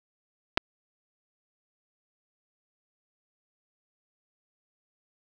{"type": "clicks", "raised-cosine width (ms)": 0.3, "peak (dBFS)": -7, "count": 2, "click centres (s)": [0.574, 0.577], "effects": []}